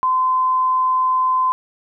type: tone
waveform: sine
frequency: 1028 Hz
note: C6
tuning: 31 cents flat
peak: -14 dBFS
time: 0.03-1.52 s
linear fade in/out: 0 ms
effects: none